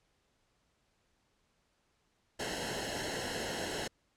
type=noise with comb filter; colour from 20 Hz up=pink; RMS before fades=-37 dBFS; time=2.39-3.88 s; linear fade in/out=10 ms; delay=0.84 ms; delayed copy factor=-0.8; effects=pink hiss -75 dBFS RMS until 4.16 s + low-pass 8000 Hz 12 dB/octave